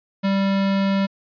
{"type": "tone", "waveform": "square", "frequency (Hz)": 195.7, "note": "G3", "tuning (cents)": -3, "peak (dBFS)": -18, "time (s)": [0.23, 1.07], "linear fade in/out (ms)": 20, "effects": ["resampled to 11025 Hz"]}